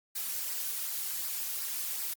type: noise with flanger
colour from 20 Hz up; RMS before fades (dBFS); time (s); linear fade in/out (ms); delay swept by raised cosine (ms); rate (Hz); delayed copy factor
blue; -35; 0.15-2.14; 10; 0.29 to 3.09; 2.7; -0.5
effects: Opus 48 kbps